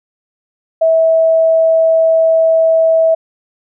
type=tone; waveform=sine; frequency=650 Hz; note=E5; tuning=24 cents flat; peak=-7 dBFS; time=0.81-3.15 s; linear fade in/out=10 ms; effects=none